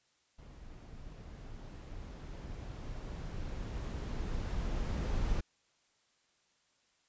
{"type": "noise with level ramp", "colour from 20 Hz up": "brown", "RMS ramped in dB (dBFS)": [-51, -33], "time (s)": [0.38, 5.41], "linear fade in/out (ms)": 10, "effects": ["white hiss -73 dBFS RMS until 7.08 s", "resampled to 16000 Hz"]}